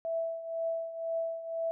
sine tone with tremolo, 659.3 Hz, E5, in tune, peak -28 dBFS, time 0.05-1.71 s, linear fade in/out 0 ms, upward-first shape triangle, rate 2 Hz, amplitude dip 75%, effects none

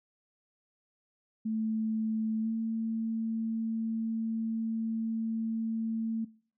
sine tone with pitch glide, 220 to 224.5 Hz, A3 to A3, 0 to +35 cents, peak -29 dBFS, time 1.45-6.25 s, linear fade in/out 10 ms, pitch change +35 cents, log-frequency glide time 2.42-2.47 s, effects noise-tail reverb RT60 0.5 s tail -22 dB re dry

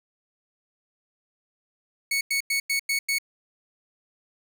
sawtooth tone bursts, 2217 Hz, C#7, in tune, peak -19 dBFS, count 6, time 2.11-3.185 s, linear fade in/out 5 ms, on 100 ms, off 95 ms, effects none

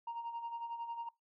sine tone with tremolo, 932.3 Hz, A#5, in tune, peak -35 dBFS, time 0.07-1.09 s, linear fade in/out 5 ms, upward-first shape sine, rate 11 Hz, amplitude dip 65%, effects noise-tail reverb RT60 0.2 s tail -24 dB re dry + tanh soft clip ceiling -36 dBFS

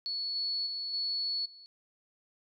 sine tone with level steps, 4406 Hz, C#8, 11 cents flat, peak -32 / -30 / -34 / -30 / -50 dBFS, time 0.06-1.66 s, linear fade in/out 0 ms, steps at 0.35 / 0.66 / 0.93 / 1.45 s, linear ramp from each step 10 ms, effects none

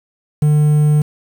triangle tone with quantisation, 150 Hz, D3, 37 cents sharp, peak -7 dBFS, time 0.42-1.02 s, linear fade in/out 5 ms, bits 6, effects none

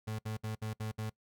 35% pulse tone bursts, 108.9 Hz, A2, 17 cents flat, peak -34 dBFS, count 6, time 0.07-1.1 s, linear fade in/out 10 ms, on 120 ms, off 62 ms, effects noise-tail reverb RT60 0.1 s tail -23 dB re dry

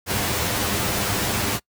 pink noise with comb filter, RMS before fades -23 dBFS, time 0.06-1.6 s, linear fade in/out 50 ms, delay 10 ms, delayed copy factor +0.5, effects noise-tail reverb RT60 0.1 s tail -24 dB re dry + high-pass 60 Hz 12 dB/octave

